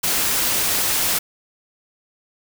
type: noise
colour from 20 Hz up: white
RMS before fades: -20 dBFS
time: 0.03-1.19 s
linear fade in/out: 10 ms
effects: none